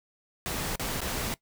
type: noise with dropouts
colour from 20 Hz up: pink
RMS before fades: -32 dBFS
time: 0.46-1.34 s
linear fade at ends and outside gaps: 0 ms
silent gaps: 0.757-0.796 / 1.005-1.016 s
effects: noise-tail reverb RT60 0.1 s tail -20 dB re dry